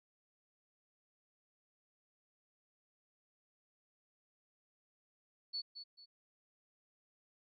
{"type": "tone with echo", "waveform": "sine", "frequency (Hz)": 4435, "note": "C#8", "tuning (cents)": 0, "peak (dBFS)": -37, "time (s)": [5.53, 5.62], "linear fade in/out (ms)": 20, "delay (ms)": 220, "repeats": 2, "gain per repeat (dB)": -9, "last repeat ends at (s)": 6.06, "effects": []}